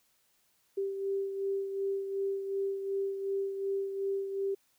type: beating tone pair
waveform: sine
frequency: 392 / 394.7 Hz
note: G4 / G4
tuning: 0 / +12 cents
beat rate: 2.7 Hz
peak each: -31 / -40 dBFS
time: 0.77-4.55 s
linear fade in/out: 10 ms
effects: white hiss -71 dBFS RMS until 4.78 s